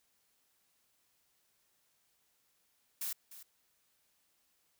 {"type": "noise with echo", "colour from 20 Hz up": "blue", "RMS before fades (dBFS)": -38, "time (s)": [3.01, 3.13], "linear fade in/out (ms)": 5, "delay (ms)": 300, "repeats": 1, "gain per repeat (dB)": -14, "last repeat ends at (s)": 3.43, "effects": ["white hiss -75 dBFS RMS until 4.79 s"]}